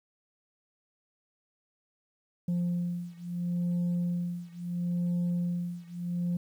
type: beating tone pair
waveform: sine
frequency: 174.61 / 175.35 Hz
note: F3 / F3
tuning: 0 / +7 cents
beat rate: 0.74 Hz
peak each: -29 / -30 dBFS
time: 2.48-6.37 s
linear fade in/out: 5 ms
effects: tanh soft clip ceiling -25 dBFS + 10-bit